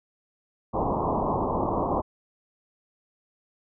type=low-pass noise; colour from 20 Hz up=white; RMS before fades=-26 dBFS; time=0.73-2.02 s; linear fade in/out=20 ms; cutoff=1100 Hz; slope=96 dB/octave; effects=none